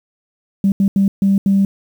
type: tone bursts at uneven times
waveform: sine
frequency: 196.4 Hz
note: G3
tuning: 4 cents sharp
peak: -9 dBFS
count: 5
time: 0.64-0.72 / 0.8-0.88 / 0.96-1.08 / 1.22-1.38 / 1.46-1.65 s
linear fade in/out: 2 ms
effects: tanh soft clip ceiling -5 dBFS + 7-bit